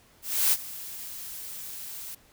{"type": "noise with ADSR envelope", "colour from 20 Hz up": "blue", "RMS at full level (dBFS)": -21, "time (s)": [0.22, 2.15], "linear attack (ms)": 300, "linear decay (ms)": 44, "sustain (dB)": -18, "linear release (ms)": 7, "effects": ["pink hiss -59 dBFS RMS until 2.32 s"]}